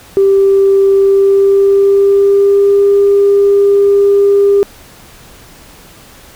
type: tone with pitch glide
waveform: sine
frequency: 392 to 400.9 Hz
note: G4 to G4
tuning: 0 to +39 cents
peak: -4 dBFS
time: 0.17-4.63 s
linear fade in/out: 0 ms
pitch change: +39 cents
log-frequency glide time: 0.94-2.85 s
effects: tanh soft clip ceiling 0 dBFS + pink hiss -38 dBFS RMS until 6.35 s